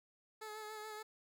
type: tone with vibrato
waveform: 15% pulse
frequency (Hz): 429.6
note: A4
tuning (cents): -41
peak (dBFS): -39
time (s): 0.41-1.03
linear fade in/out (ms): 10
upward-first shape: sine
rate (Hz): 7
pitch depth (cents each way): 27
effects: none